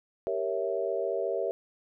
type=chord; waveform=sine; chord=G diminished seventh; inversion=none; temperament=equal; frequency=392 / 466.2 / 554.4 / 659.3 Hz; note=G4 / Bb4 / Db5 / Fb5; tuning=0 / 0 / 0 / 0 cents; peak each=-33 dBFS; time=0.27-1.51 s; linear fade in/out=0 ms; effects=none